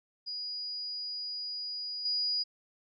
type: tone with level steps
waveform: sine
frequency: 4900 Hz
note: D#8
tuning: 27 cents flat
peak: -35 / -28 dBFS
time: 0.26-2.44 s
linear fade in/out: 20 ms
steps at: 2.05 s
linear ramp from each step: 5 ms
effects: none